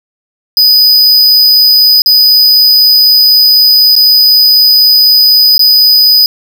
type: tone with dropouts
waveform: square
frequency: 4982 Hz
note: D#8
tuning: 1 cent sharp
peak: -3 dBFS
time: 0.57-6.26 s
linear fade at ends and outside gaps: 1 ms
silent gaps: 2.019-2.06 / 3.954-3.963 / 5.58-5.593 s
effects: none